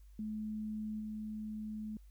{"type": "tone with level steps", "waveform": "sine", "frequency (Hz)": 215, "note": "A3", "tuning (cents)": -40, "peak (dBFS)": [-37, -39], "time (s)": [0.19, 1.97], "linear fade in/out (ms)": 2, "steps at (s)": 0.99, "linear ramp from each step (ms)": 20, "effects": ["added 50 Hz sine -54 dBFS peak until 2.1 s", "white hiss -75 dBFS RMS until 2.1 s"]}